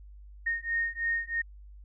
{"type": "beating tone pair", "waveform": "sine", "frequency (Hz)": [1847, 1850.1], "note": ["A#6", "A#6"], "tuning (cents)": [-16, -14], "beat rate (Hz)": 3.1, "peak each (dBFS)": -31, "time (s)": [0.46, 1.42], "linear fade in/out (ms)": 10, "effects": ["added 50 Hz sine -46 dBFS peak until 1.84 s"]}